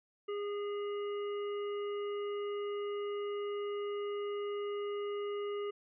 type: harmonic tone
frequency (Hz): 409.5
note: G#4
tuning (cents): -24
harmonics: 1 / 3 / 5 / 7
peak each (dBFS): -35 / -46 / -54 / -53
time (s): 0.28-5.71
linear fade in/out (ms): 10
effects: none